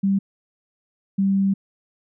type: tone pair in turn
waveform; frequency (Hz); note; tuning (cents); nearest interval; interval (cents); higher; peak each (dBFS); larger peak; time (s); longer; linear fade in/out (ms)
sine; 196 / 195.29; G3 / G3; 0 / -6; unison; 6; first; -16; neither; 0.03-0.19 / 1.18-1.54; second; 10
effects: none